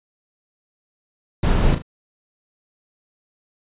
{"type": "noise with echo", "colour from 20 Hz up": "brown", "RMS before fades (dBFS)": -17, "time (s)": [1.43, 1.75], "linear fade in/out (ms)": 5, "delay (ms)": 36, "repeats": 2, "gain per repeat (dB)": -8, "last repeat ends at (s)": 1.822, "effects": ["resampled to 8000 Hz"]}